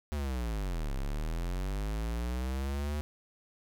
square linear two-way sweep, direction down then up, 75.5 to 32.7 to 75.5 Hz, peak -32 dBFS, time 0.12-3.01 s, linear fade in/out 0 ms, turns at 0.94 s, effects none

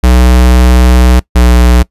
square tone pair in turn, 62 / 60.86 Hz, B1 / B1, +7 / -25 cents, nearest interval unison, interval 32 cents, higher first, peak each -3 dBFS, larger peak neither, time 0.03-1.2 / 1.35-1.83 s, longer first, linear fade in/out 10 ms, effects noise-tail reverb RT60 0.1 s tail -22 dB re dry + resampled to 32000 Hz

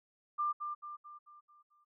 sine tone with echo, 1192 Hz, D6, 25 cents sharp, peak -30 dBFS, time 0.38-0.53 s, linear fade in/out 20 ms, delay 220 ms, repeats 6, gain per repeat -6 dB, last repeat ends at 1.85 s, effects none

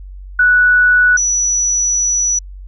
sine tone pair in turn, 1476 / 5904 Hz, F#6 / F#8, -5 / -5 cents, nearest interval 2 octaves, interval 2400 cents, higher second, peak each -7 / -12 dBFS, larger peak first, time 0.39-1.17 / 1.17-2.39 s, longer second, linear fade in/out 5 ms, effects added 47 Hz sine -29 dBFS peak until 2.67 s

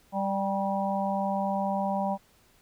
harmonic tone with a mistuned harmonic, 196.7 Hz, G3, 6 cents sharp, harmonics 1 / 3 / 4 / 5, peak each -30 / -32 / -30 / -34 dBFS, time 0.12-2.18 s, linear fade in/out 50 ms, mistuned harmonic 5, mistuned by -30 cents, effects pink hiss -62 dBFS RMS until 2.61 s

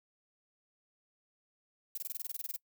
violet noise bursts, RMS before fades -38 dBFS, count 13, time 1.95-2.563 s, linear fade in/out 2 ms, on 25 ms, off 24 ms, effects noise-tail reverb RT60 0.1 s tail -24 dB re dry

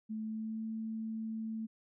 sine tone with pitch glide, 218.1 to 221.7 Hz, A3 to A3, -15 to +13 cents, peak -36 dBFS, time 0.09-1.67 s, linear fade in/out 20 ms, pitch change +28 cents, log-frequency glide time 0.21-0.65 s, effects none

